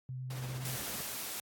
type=tone with vibrato; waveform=sine; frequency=128.4 Hz; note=C3; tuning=32 cents flat; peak=-37 dBFS; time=0.09-0.76 s; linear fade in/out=0 ms; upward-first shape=sine; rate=10 Hz; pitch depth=10 cents each way
type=noise with tremolo; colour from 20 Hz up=pink; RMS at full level=-44 dBFS; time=0.3-1.01 s; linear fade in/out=5 ms; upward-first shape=triangle; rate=16 Hz; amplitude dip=40%
type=noise; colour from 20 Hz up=white; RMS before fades=-40 dBFS; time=0.65-1.4 s; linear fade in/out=2 ms
effects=high-pass 80 Hz 12 dB/octave + AAC 64 kbps